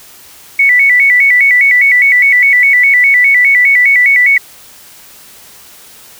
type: tone with vibrato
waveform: sine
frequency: 2093 Hz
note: C7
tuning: in tune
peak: -4 dBFS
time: 0.59-4.38 s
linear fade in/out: 5 ms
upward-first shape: square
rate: 4.9 Hz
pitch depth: 100 cents each way
effects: white hiss -37 dBFS RMS until 6.19 s